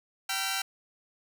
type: tone cluster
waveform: 10% pulse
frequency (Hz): 775 / 953 / 1366 / 2004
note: G5 / A#5 / F6 / B6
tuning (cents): -20 / +38 / -39 / +25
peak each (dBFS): -24 / -33 / -25 / -29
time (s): 0.29-0.62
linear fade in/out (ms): 5
effects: none